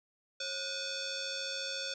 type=tone with frequency modulation; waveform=sine; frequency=450 Hz; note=A4; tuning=39 cents sharp; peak=-35 dBFS; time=0.4-1.94 s; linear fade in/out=5 ms; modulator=994 Hz; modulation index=5.6; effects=none